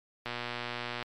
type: click train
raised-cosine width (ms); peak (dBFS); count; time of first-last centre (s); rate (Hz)
0.3; -19; 93; 0.26-1.027; 120
effects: MP3 96 kbps